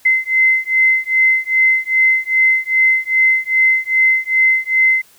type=beating tone pair; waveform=sine; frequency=2060 / 2062.5 Hz; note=C7 / C7; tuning=-28 / -25 cents; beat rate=2.5 Hz; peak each=-14 dBFS; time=0.05-5.02 s; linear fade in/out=10 ms; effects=white hiss -49 dBFS RMS until 5.18 s